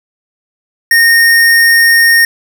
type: tone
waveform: square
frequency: 1845 Hz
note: A#6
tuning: 18 cents flat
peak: -5 dBFS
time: 0.91-2.25 s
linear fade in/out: 2 ms
effects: 7-bit

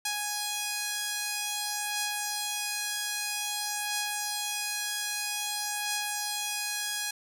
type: beating tone pair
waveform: 5% pulse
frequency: 830.6 / 831.11 Hz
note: G#5 / G#5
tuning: 0 / +1 cents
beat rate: 0.51 Hz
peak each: -19 / -27 dBFS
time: 0.05-7.11 s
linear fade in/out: 5 ms
effects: none

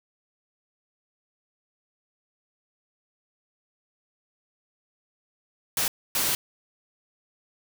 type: noise bursts at uneven times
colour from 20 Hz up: white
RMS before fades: -25 dBFS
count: 2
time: 5.77-5.88 / 6.15-6.35 s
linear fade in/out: 2 ms
effects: none

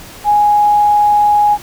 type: tone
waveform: sine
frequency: 830.6 Hz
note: G#5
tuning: in tune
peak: -7 dBFS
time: 0.24-1.58 s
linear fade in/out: 50 ms
effects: pink hiss -34 dBFS RMS until 1.62 s

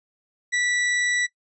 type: tone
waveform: 40% pulse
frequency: 1957 Hz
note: B6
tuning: 16 cents flat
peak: -20 dBFS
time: 0.52-1.27 s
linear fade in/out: 20 ms
effects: noise-tail reverb RT60 0.1 s tail -18 dB re dry + resampled to 22050 Hz

